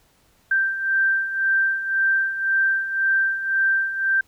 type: beating tone pair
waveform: sine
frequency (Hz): 1568 / 1569.9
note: G6 / G6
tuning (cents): 0 / +2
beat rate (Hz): 1.9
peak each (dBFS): -25 / -19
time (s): 0.51-4.21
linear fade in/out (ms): 5
effects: pink hiss -60 dBFS RMS until 4.27 s